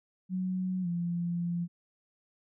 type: tone with pitch glide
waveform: sine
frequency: 185 to 172.61 Hz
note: F#3 to F3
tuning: 0 to -20 cents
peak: -29 dBFS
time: 0.29-1.68 s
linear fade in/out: 50 ms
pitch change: -120 cents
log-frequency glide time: 0.82-0.87 s
effects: none